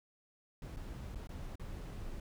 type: noise with dropouts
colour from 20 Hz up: brown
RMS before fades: -44 dBFS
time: 0.62-2.2 s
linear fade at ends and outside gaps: 2 ms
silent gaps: 0.763-0.769 / 1.148-1.156 / 1.272-1.291 / 1.556-1.596 s
effects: none